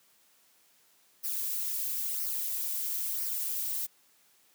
violet noise with flanger, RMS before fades -33 dBFS, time 1.23-3.87 s, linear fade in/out 20 ms, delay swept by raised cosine 0.27 to 3.77 ms, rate 1 Hz, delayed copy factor -0.6, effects white hiss -65 dBFS RMS until 4.54 s + high-pass 150 Hz 12 dB/octave

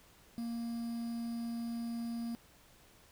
triangle tone with quantisation, 233.1 Hz, A#3, in tune, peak -34 dBFS, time 0.38-2.35 s, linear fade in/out 0 ms, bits 9, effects pink hiss -62 dBFS RMS until 3.11 s

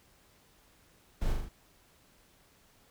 brown noise with echo, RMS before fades -31 dBFS, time 1.21-1.33 s, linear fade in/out 10 ms, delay 40 ms, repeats 4, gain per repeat -3 dB, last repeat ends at 1.49 s, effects pink hiss -64 dBFS RMS until 2.9 s

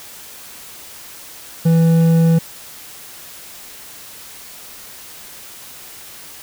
triangle tone with hard clipping, 164.81 Hz, E3, in tune, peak -11 dBFS, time 1.65-2.39 s, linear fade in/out 10 ms, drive 10 dB, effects white hiss -37 dBFS RMS until 6.42 s

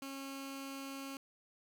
15% pulse tone with notch filter, 272.8 Hz, C#4, 28 cents flat, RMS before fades -45 dBFS, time 0.02-1.17 s, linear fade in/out 2 ms, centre 680 Hz, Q 0.93, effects 12-bit

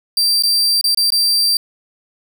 40% pulse tone with dropouts, 4699 Hz, D8, in tune, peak -11 dBFS, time 0.17-1.57 s, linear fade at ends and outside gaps 2 ms, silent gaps 0.424-0.435 / 0.812-0.841 / 0.947-0.973 / 1.104-1.121 s, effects none

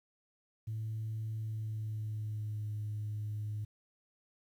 sine tone with pitch glide, 110 to 105.89 Hz, A2 to G#2, 0 to +34 cents, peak -34 dBFS, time 0.67-3.65 s, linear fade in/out 10 ms, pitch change -66 cents, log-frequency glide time 1.36-2.72 s, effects tanh soft clip ceiling -32 dBFS + 11-bit

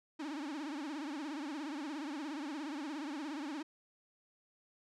45% pulse tone with vibrato, 294.3 Hz, D4, 4 cents sharp, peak -39 dBFS, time 0.19-3.63 s, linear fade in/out 10 ms, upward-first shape triangle, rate 17 Hz, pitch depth 190 cents each way, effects low-pass 6000 Hz 12 dB/octave

